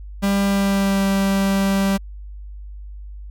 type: tone with pitch glide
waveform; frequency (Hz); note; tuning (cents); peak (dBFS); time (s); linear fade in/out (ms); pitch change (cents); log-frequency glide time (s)
45% pulse; 198.5 to 195.43; G3 to G3; +22 to -5; -16; 0.22-1.98; 20; -27; 0.44-1.04
effects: added 50 Hz sine -32 dBFS peak until 3.3 s